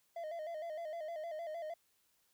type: tone with vibrato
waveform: triangle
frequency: 647 Hz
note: E5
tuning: 32 cents flat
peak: -38 dBFS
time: 0.16-1.74 s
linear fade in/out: 5 ms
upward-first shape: square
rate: 6.5 Hz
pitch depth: 81 cents each way
effects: white hiss -75 dBFS RMS until 2.33 s